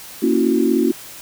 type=chord; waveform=sine; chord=F# dominant seventh; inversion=first; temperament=equal with one note detuned; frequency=233.1 / 277.2 / 329.6 / 366 Hz; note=A#3 / C#4 / E4 / F#4; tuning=0 / 0 / 0 / -19 cents; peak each=-19 dBFS; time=0.22-0.92 s; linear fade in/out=10 ms; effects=white hiss -37 dBFS RMS until 1.21 s